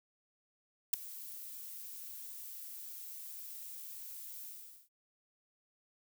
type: noise with ADSR envelope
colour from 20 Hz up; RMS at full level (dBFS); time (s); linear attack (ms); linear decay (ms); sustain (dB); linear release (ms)
violet; -25; 0.93-4.89; 8; 4; -22; 440
effects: none